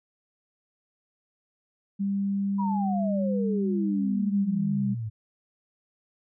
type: tone with pitch glide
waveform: sine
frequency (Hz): 198.3 to 200.3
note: G3 to G3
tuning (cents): +20 to +38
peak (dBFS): -24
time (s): 1.99-4.95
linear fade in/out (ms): 20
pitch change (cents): +18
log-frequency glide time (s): 3.22-4.81
type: exponential sweep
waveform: sine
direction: down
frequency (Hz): 990 to 105.8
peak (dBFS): -29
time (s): 2.58-5.1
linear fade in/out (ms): 20
effects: none